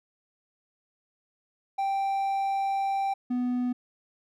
triangle tone pair in turn, 784 / 247.6 Hz, G5 / B3, 0 / +5 cents, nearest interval octave + minor sixth, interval 1995 cents, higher first, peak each -23 dBFS, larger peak neither, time 1.78-3.14 / 3.3-3.73 s, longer first, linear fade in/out 10 ms, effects none

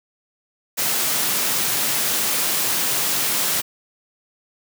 white high-pass noise, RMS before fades -21 dBFS, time 0.77-3.62 s, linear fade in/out 20 ms, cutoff 110 Hz, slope 96 dB/octave, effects none

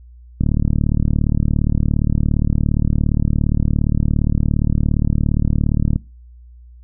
click train, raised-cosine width 5 ms, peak -4 dBFS, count 208, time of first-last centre 0.41-5.96 s, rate 37.3 Hz, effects noise-tail reverb RT60 0.3 s tail -23 dB re dry + added 60 Hz sine -39 dBFS peak until 6.83 s

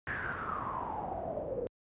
pink noise with low-pass filter sweep, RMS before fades -37 dBFS, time 0.07-1.67 s, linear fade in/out 0 ms, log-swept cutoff 1800 to 480 Hz, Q 9.6, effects high-pass 60 Hz 12 dB/octave + resampled to 8000 Hz

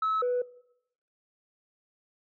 sine tone pair in turn, 1296 / 493.5 Hz, E6 / B4, -30 / -1 cents, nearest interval octave + perfect fourth, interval 1671 cents, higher first, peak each -23 dBFS, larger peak neither, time 0.02-0.22 / 0.22-0.42 s, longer neither, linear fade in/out 5 ms, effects noise-tail reverb RT60 0.8 s tail -21 dB re dry + tanh soft clip ceiling -22 dBFS

